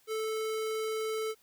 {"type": "tone", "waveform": "square", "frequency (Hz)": 438.3, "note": "A4", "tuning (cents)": -7, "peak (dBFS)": -32, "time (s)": [0.07, 1.35], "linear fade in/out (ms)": 50, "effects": ["white hiss -66 dBFS RMS until 1.42 s"]}